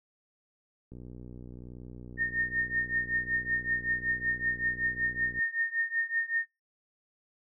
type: click train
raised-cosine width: 3 ms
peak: -33 dBFS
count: 275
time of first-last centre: 0.92-5.39 s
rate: 61.3 Hz
type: tone with tremolo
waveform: sine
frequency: 1832 Hz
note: A#6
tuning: 31 cents flat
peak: -24 dBFS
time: 2.17-6.46 s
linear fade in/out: 50 ms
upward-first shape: triangle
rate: 5.3 Hz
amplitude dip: 95%
effects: noise-tail reverb RT60 0.2 s tail -18 dB re dry